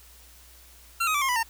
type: tone with pitch steps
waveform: 25% pulse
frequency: 1365 / 1259 / 1161.2 / 1071 / 987.8 / 911 Hz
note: F6 / D#6 / D6 / C6 / B5 / A#5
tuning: -40 / +20 / -20 / +40 / 0 / -40 cents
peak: -19 dBFS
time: 1-1.432 s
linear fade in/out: 10 ms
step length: 72 ms
effects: added 60 Hz sine -53 dBFS peak until 1.49 s + white hiss -53 dBFS RMS until 1.49 s